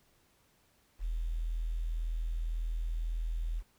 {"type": "tone with quantisation", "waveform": "sine", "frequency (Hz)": 40.94, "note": "E1", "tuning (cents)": -11, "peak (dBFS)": -31, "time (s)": [0.99, 3.63], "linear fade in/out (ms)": 50, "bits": 10, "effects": ["pink hiss -69 dBFS RMS until 3.78 s"]}